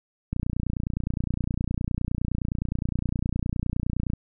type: click train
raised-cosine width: 5 ms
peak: -14 dBFS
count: 114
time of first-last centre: 0.33-4.135 s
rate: 29.7 Hz
effects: none